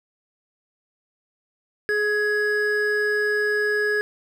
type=tone pair together; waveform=triangle; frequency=420.3 / 1672 Hz; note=G#4 / G#6; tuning=+21 / +11 cents; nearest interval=2 octaves; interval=2390 cents; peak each=-21 / -20 dBFS; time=1.89-4.01 s; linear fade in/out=0 ms; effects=none